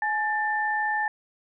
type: tone pair together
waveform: sine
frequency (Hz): 846 / 1780.2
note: G#5 / A6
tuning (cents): +32 / +20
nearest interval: octave + minor second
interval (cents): 1288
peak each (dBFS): -26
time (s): 0.02-1.08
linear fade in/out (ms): 2
effects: none